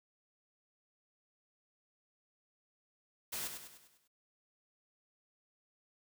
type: noise with echo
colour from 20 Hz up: white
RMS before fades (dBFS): -40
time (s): 3.32-3.48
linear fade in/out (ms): 10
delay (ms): 100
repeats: 6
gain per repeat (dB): -6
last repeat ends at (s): 4.08
effects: none